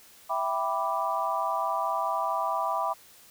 sine chord, E minor seventh, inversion none, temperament equal, 659.3 / 784 / 987.8 / 1174.7 Hz, E5 / G5 / B5 / D6, 0 / 0 / 0 / 0 cents, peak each -32 / -32 / -30 / -31 dBFS, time 0.29-2.94 s, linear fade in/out 20 ms, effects white hiss -54 dBFS RMS until 3.3 s

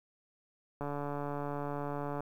click train, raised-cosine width 1 ms, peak -24 dBFS, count 202, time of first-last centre 0.81-2.206 s, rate 144 Hz, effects 10-bit

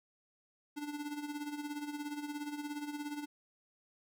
square tone with tremolo, 293.7 Hz, D4, in tune, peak -37 dBFS, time 0.76-3.26 s, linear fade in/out 20 ms, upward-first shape sine, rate 17 Hz, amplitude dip 65%, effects none

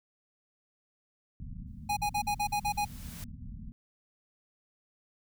pink low-pass noise, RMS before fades -43 dBFS, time 1.4-3.72 s, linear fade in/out 0 ms, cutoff 250 Hz, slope 96 dB/octave
white noise with exponential growth, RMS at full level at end -46 dBFS, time 1.67-3.24 s, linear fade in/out 1 ms, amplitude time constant 340 ms
square tone bursts, 827 Hz, G#5, 8 cents flat, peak -28 dBFS, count 8, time 1.89-2.851 s, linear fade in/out 10 ms, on 79 ms, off 47 ms
effects none

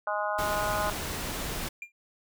harmonic tone, 207.9 Hz, G#3, 2 cents sharp, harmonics 3 / 4 / 5 / 6 / 7, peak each -32 / -33 / -34 / -35 / -35 dBFS, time 0.07-0.9 s, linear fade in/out 2 ms
pink noise, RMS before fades -34 dBFS, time 0.38-1.69 s, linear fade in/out 10 ms
triangle tone with exponential decay, 2394 Hz, D7, 33 cents sharp, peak -31 dBFS, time 1.82-1.92 s, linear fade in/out 2 ms, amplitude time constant 21 ms
effects none

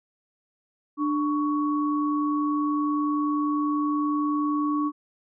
sine tone pair together, 296.7 / 1117.4 Hz, D4 / C#6, +18 / +13 cents, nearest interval octave + major seventh, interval 2295 cents, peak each -23 / -28 dBFS, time 0.97-4.92 s, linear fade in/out 50 ms, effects none

